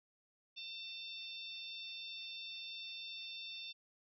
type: harmonic tone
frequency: 897 Hz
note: A5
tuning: 33 cents sharp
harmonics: 3 / 4 / 5 / 6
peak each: -50 / -47 / -54 / -55 dBFS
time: 0.56-3.73 s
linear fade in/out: 20 ms
effects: none